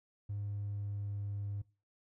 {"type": "tone with pitch glide", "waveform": "triangle", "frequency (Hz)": [102, 101.18], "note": ["G#2", "G#2"], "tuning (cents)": [-31, -45], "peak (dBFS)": -33, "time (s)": [0.29, 1.62], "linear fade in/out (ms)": 10, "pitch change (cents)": -14, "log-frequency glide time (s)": [0.44, 1.39], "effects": ["noise-tail reverb RT60 0.3 s tail -22 dB re dry", "tanh soft clip ceiling -32 dBFS"]}